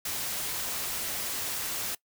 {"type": "noise", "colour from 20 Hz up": "white", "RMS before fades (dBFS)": -33, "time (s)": [0.05, 1.95], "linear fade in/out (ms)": 5, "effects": ["noise-tail reverb RT60 0.1 s tail -21 dB re dry"]}